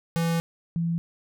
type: tone pair in turn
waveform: square / sine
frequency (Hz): 166.8 / 167.96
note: E3 / E3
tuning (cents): +21 / +33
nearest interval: unison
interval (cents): 12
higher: second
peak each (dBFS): -23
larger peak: neither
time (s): 0.16-0.4 / 0.76-0.98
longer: first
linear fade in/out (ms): 0
effects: none